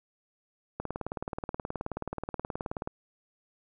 click train, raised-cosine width 1 ms, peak -19 dBFS, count 40, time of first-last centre 0.8-2.874 s, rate 18.8 Hz, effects none

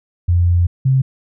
sine tone pair in turn, 87.31 / 132.53 Hz, F2 / C3, 0 / +23 cents, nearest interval perfect fifth, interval 723 cents, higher second, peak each -10 dBFS, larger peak neither, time 0.28-0.67 / 0.85-1.02 s, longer first, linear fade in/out 10 ms, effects none

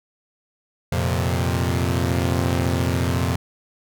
sawtooth chord, F suspended fourth, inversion none, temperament equal, 87.31 / 116.54 / 130.81 Hz, F2 / Bb2 / C3, 0 / 0 / 0 cents, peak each -18 / -21 / -21 dBFS, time 0.92-3.36 s, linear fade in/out 5 ms, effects none

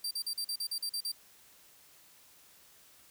sawtooth tone bursts, 4699 Hz, D8, in tune, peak -30 dBFS, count 10, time 0.04-1.118 s, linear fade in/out 5 ms, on 70 ms, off 42 ms, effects white hiss -60 dBFS RMS until 3.1 s

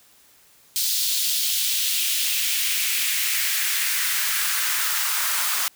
white noise with high-pass filter sweep, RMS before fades -23 dBFS, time 0.76-5.68 s, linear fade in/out 0 ms, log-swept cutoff 4200 to 1100 Hz, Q 1.9, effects white hiss -55 dBFS RMS until 5.75 s

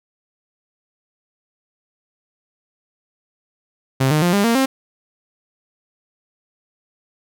sawtooth tone with pitch steps, 133.1 / 152.89 / 175.63 / 201.7 / 231.7 / 266.2 Hz, C3 / D#3 / F3 / G3 / A#3 / C4, +30 / -30 / +10 / +50 / -10 / +30 cents, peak -10 dBFS, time 4-4.66 s, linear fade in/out 10 ms, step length 110 ms, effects none

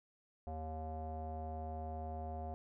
square tone with low-pass filter, 78.8 Hz, D#2, 23 cents sharp, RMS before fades -43 dBFS, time 0.47-2.54 s, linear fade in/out 0 ms, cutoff 700 Hz, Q 7, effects none

